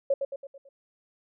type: tone with echo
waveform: sine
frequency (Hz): 551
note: C#5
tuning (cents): -11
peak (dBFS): -20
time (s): 0.1-0.14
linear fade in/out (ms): 5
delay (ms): 110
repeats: 5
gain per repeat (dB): -6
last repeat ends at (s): 0.69
effects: none